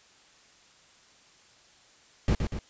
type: noise with echo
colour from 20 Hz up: brown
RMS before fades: -23 dBFS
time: 2.28-2.35 s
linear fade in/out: 2 ms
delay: 120 ms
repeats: 2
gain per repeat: -5 dB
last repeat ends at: 2.59 s
effects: white hiss -58 dBFS RMS until 2.69 s + resampled to 16000 Hz